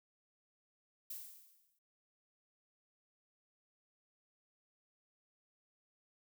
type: noise with exponential decay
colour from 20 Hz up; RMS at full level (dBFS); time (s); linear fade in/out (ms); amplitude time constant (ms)
violet; -43; 1.1-1.79; 5; 150
effects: noise-tail reverb RT60 0.3 s tail -26 dB re dry